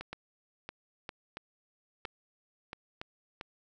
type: two click trains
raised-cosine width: 0.3 ms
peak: -24 / -23 dBFS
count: 6 / 4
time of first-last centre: 0.01-3.411 / 0.13-3.015 s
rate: 1.47 / 1.04 Hz
effects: none